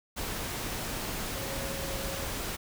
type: tone in noise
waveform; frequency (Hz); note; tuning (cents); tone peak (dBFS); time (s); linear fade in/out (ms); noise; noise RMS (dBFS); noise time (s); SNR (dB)
sine; 545; C#5; -29; -40; 1.35-2.27; 20; pink; -35; 0.16-2.57; -8
effects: none